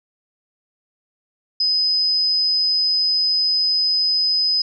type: tone with amplitude modulation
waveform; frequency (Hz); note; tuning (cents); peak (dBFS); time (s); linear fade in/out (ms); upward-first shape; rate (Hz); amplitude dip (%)
sine; 5030; D#8; +18; -14; 1.6-4.62; 5; sine; 173; 30
effects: none